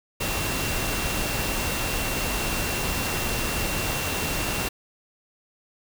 sine tone in noise, 2732 Hz, F7, 39 cents flat, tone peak -34 dBFS, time 0.2-4.69 s, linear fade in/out 10 ms, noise pink, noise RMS -27 dBFS, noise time 0.2-4.69 s, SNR -10 dB, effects none

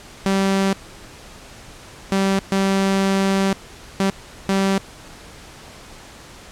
sawtooth tone bursts at uneven times, 194.2 Hz, G3, 16 cents flat, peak -12 dBFS, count 5, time 0.26-0.73 / 2.12-2.39 / 2.52-3.53 / 4-4.1 / 4.49-4.78 s, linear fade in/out 0 ms, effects pink hiss -41 dBFS RMS until 6.51 s + low-pass 9000 Hz 12 dB/octave

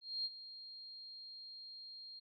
sine tone with ADSR envelope, 4220 Hz, C8, 14 cents sharp, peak -35 dBFS, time 0.01-2.2 s, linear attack 240 ms, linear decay 37 ms, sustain -14 dB, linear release 16 ms, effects none

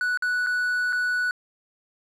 triangle tone with dropouts, 1478 Hz, F#6, 2 cents flat, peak -20 dBFS, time 0.01-1.31 s, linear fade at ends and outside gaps 1 ms, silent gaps 0.174-0.223 / 0.464-0.469 / 0.925-0.929 s, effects resampled to 32000 Hz

